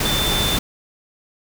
sine tone in noise, 3545 Hz, A7, 12 cents sharp, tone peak -21 dBFS, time 0.05-0.57 s, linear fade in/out 5 ms, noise pink, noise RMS -21 dBFS, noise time 0-0.59 s, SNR -3 dB, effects none

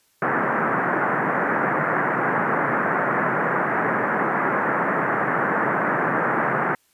white band-pass noise, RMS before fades -22 dBFS, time 0.22-6.75 s, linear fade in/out 2 ms, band 130 to 1800 Hz, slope 48 dB/octave, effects white hiss -63 dBFS RMS until 6.93 s + resampled to 32000 Hz

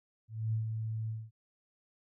sine tone with ADSR envelope, 110.7 Hz, A2, 11 cents sharp, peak -28 dBFS, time 0.28-1.31 s, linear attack 250 ms, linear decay 120 ms, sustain -5 dB, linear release 220 ms, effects none

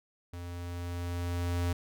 square tone with level ramp, 87.31 Hz, F2, in tune, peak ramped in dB -40 to -28 dBFS, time 0.33-1.73 s, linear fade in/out 5 ms, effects none

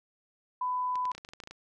sine tone, 1000 Hz, B5, 21 cents sharp, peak -28 dBFS, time 0.61-1.12 s, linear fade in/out 5 ms
clicks, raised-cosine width 0.2 ms, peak -27 dBFS, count 12, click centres 0.956 / 1.054 / 1.116 / 1.15 / 1.18 / 1.249 / 1.289 / 1.335 / 1.402 / 1.437 / 1.474 / 1.51 s
effects none

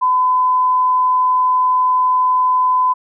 sine tone, 1011 Hz, B5, 40 cents sharp, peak -11 dBFS, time 0.01-2.94 s, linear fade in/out 20 ms, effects none

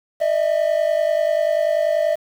triangle tone pair together, 603.7 / 654 Hz, D5 / E5, +48 / -14 cents, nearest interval minor second, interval 138 cents, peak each -17 dBFS, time 0.2-2.16 s, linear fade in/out 20 ms, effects 7-bit

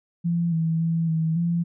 sine tone with pitch steps, 170.4 / 162.7 / 165.1 / 160.9 / 170.4 Hz, F3 / E3 / E3 / E3 / F3, -42 / -22 / +3 / -42 / -42 cents, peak -20 dBFS, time 0.24-1.64 s, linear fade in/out 20 ms, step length 280 ms, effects none

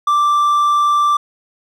triangle tone, 1174.7 Hz, D6, in tune, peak -9 dBFS, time 0.07-1.17 s, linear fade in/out 5 ms, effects none

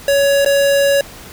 square tone with dropouts, 560 Hz, C#5, 18 cents sharp, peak -11 dBFS, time 0.08-1.01 s, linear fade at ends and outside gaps 2 ms, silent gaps 0.448-0.46 s, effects pink hiss -36 dBFS RMS until 1.32 s

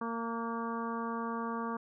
harmonic tone with a mistuned harmonic, 230 Hz, A#3, 23 cents flat, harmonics 1 / 2 / 3 / 4 / 5 / 6 / 7, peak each -37 / -41 / -47 / -41 / -39 / -48 / -51 dBFS, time 0.01-1.77 s, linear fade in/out 5 ms, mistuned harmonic 6, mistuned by +43 cents, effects none

